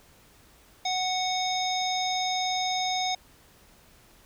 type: harmonic tone with a mistuned harmonic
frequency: 740 Hz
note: F#5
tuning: in tune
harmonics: 1 / 3 / 5 / 7 / 9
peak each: -28 / -35 / -31 / -35 / -37 dBFS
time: 0.85-3.15 s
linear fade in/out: 5 ms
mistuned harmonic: 9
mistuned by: -64 cents
effects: pink hiss -57 dBFS RMS until 4.25 s